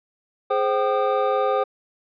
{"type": "tone cluster", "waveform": "triangle", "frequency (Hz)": [418.3, 523, 774, 1216], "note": ["G#4", "C5", "G5", "D#6"], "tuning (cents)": [12, -1, -22, -40], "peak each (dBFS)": [-23, -20, -23, -24], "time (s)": [0.5, 1.64], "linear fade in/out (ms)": 10, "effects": ["resampled to 11025 Hz"]}